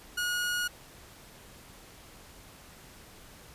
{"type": "tone", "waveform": "sawtooth", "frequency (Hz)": 1446, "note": "F#6", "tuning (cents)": -40, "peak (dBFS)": -25, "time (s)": [0.17, 0.68], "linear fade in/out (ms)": 10, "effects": ["pink hiss -52 dBFS RMS until 3.54 s", "resampled to 32000 Hz"]}